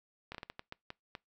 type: slowing click train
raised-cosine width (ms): 0.3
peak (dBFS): -26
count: 9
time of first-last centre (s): 0.32-1.152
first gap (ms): 26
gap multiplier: 1.38
effects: noise-tail reverb RT60 0.2 s tail -25 dB re dry